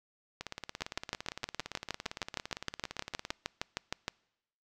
two click trains, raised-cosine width 0.2 ms, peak -15 / -21 dBFS, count 22 / 52, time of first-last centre 0.82-4.081 / 0.41-3.308 s, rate 6.44 / 17.6 Hz, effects noise-tail reverb RT60 0.9 s tail -26 dB re dry

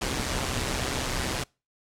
pink noise with amplitude modulation, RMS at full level -26 dBFS, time 0.01-1.44 s, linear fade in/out 10 ms, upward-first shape sine, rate 130 Hz, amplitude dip 65%, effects noise-tail reverb RT60 0.3 s tail -26 dB re dry + low-pass 9000 Hz 12 dB/octave

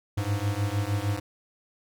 square beating tone pair, 99 / 105.5 Hz, G2 / G#2, +18 / +28 cents, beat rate 6.5 Hz, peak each -29 dBFS, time 0.17-1.2 s, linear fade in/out 10 ms, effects none

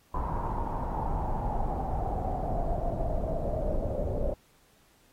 brown noise with low-pass filter sweep, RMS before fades -30 dBFS, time 0.14-4.34 s, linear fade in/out 5 ms, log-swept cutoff 1000 to 560 Hz, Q 8, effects pink hiss -64 dBFS RMS until 5.12 s + AAC 48 kbps

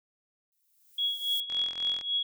violet noise with exponential growth, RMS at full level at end -38 dBFS, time 0.52-1.4 s, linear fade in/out 0 ms, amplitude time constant 190 ms
sine tone with tremolo, 3333 Hz, G#7, 5 cents sharp, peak -24 dBFS, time 0.98-2.23 s, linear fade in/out 5 ms, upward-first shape triangle, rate 3.6 Hz, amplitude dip 85%
click train, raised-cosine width 0.2 ms, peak -26 dBFS, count 23, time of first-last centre 1.5-2.012 s, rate 43 Hz
effects none

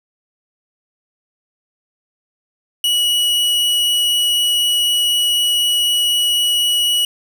45% pulse tone, 2926 Hz, F#7, 20 cents flat, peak -13 dBFS, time 2.84-7.05 s, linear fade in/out 2 ms, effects none

